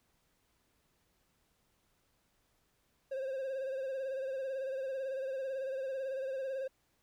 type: tone with vibrato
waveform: triangle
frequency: 532 Hz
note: C5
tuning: 29 cents sharp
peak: -33 dBFS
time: 3.11-6.68 s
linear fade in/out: 10 ms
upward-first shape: sine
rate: 18 Hz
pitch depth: 50 cents each way
effects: pink hiss -75 dBFS RMS until 7.02 s